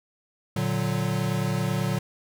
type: chord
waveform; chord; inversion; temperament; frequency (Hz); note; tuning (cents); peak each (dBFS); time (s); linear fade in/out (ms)
square; Bb augmented; none; equal; 116.54 / 146.83 / 185; Bb2 / D3 / F#3; 0 / 0 / 0; -29; 0.56-1.99; 5
effects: none